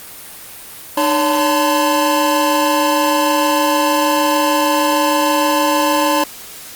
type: tone cluster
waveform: square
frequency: 303.5 / 566 / 884 / 1027 Hz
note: D#4 / C#5 / A5 / C6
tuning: -43 / +36 / +8 / -33 cents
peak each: -19 dBFS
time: 0.97-6.24 s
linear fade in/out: 5 ms
effects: white hiss -34 dBFS RMS until 6.75 s + Opus 32 kbps